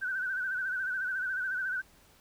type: tone with vibrato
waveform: sine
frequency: 1517 Hz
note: F#6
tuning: 43 cents sharp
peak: -30 dBFS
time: 0.01-1.82 s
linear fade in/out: 20 ms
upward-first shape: sine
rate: 14 Hz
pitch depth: 69 cents each way
effects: pink hiss -61 dBFS RMS until 2.2 s